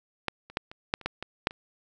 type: clicks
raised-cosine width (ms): 0.3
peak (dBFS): -11 / -30 / -11 / -27 / -8 / -30 / -12 / -19 / -7 / -27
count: 10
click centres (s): 0.283 / 0.5 / 0.571 / 0.715 / 0.939 / 1.013 / 1.06 / 1.226 / 1.471 / 1.509
effects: none

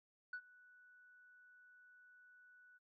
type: tone with ADSR envelope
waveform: sine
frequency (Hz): 1480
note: F#6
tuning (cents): 0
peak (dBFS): -39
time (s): 0.33-2.79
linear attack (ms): 4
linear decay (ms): 71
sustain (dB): -23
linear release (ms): 26
effects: noise-tail reverb RT60 0.1 s tail -23 dB re dry + tanh soft clip ceiling -40 dBFS

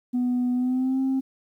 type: tone with pitch glide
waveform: sine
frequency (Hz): 247.5 to 265.3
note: B3 to C4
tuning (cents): +4 to +24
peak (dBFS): -19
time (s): 0.13-1.21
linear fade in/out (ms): 20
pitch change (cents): +120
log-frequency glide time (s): 0.53-1
effects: tanh soft clip ceiling -19 dBFS + 10-bit

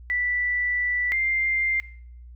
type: tone pair in turn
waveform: sine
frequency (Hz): 1970 / 2098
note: B6 / C7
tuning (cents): -5 / +4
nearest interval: minor second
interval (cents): 109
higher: second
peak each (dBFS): -22 / -21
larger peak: second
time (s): 0.1-1.12 / 1.12-1.8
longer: first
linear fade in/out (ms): 0
effects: noise-tail reverb RT60 0.6 s tail -19 dB re dry + added 60 Hz sine -41 dBFS peak until 2.35 s

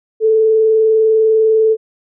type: tone with vibrato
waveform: sine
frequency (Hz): 440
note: A4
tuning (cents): 0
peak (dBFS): -8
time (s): 0.2-1.77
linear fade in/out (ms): 50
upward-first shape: square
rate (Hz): 20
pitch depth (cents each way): 17
effects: none

